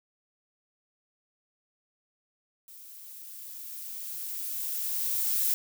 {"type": "noise with level ramp", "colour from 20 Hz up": "violet", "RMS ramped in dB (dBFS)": [-49, -26], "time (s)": [2.68, 5.54], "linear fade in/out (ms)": 0, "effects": []}